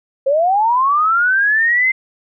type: linear sweep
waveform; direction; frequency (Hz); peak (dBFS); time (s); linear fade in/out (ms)
sine; up; 523.3 to 2093; -11; 0.26-1.92; 10
effects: none